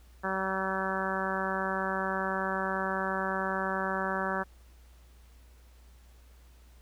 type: harmonic tone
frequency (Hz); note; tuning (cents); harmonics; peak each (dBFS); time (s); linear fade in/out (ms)
190.8; G3; -47; 1 / 2 / 3 / 4 / 5 / 6 / 7 / 8 / 9; -37 / -38 / -37 / -38 / -37 / -38 / -38 / -37 / -38; 0.23-4.44; 20
effects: added 60 Hz sine -53 dBFS peak until 6.81 s + pink hiss -64 dBFS RMS until 6.81 s